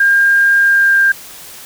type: tone with pitch glide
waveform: sine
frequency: 1606 to 1594 Hz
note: G6 to G6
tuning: +41 to +28 cents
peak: -7 dBFS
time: 0-1.12 s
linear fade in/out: 5 ms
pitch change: -13 cents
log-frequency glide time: 0.58-0.99 s
effects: white hiss -34 dBFS RMS until 1.65 s